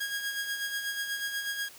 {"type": "tone with tremolo", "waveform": "sawtooth", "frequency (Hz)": 1638, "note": "G#6", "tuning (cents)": -24, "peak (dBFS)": -26, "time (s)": [0, 1.69], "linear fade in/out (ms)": 10, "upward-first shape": "sine", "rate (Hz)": 8.2, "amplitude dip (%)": 50, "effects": ["white hiss -51 dBFS RMS until 1.78 s", "high-pass 80 Hz 12 dB/octave"]}